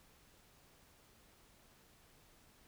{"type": "silence", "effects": ["pink hiss -66 dBFS RMS until 2.67 s"]}